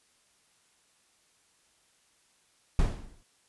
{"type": "noise with exponential decay", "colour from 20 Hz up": "brown", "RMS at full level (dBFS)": -22, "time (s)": [2.79, 3.23], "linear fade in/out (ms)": 1, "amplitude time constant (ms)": 94, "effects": ["white hiss -67 dBFS RMS until 3.48 s", "resampled to 24000 Hz"]}